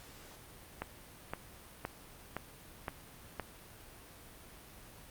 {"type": "click train", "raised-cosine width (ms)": 0.5, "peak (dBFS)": -21, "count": 6, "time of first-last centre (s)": [0.82, 3.397], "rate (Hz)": 1.94, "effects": ["pink hiss -54 dBFS RMS until 5.1 s", "Opus 48 kbps"]}